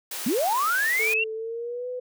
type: high-pass noise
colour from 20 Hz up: white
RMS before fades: -33 dBFS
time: 0.11-1.14 s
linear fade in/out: 5 ms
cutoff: 340 Hz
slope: 24 dB/octave
type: linear sweep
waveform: sine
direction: up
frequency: 197.5 to 2786 Hz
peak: -21 dBFS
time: 0.26-1.24 s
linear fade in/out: 5 ms
type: tone with pitch glide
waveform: sine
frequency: 440 to 499.6 Hz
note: A4 to B4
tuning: 0 to +20 cents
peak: -29 dBFS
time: 0.99-2 s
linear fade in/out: 10 ms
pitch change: +220 cents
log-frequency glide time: 1.34-1.88 s
effects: none